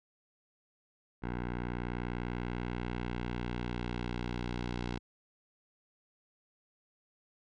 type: tone with low-pass filter sweep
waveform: 10% pulse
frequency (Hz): 60.2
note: B1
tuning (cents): -44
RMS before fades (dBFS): -37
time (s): 1.22-4.99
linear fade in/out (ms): 20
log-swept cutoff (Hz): 1800 to 4300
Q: 1.2
effects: none